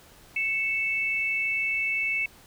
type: tone pair together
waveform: sine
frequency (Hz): 2217 / 2638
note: C#7 / E7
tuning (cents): 0 / +1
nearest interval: minor third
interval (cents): 301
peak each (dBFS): -27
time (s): 0.36-2.26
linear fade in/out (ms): 5
effects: pink hiss -53 dBFS RMS until 2.46 s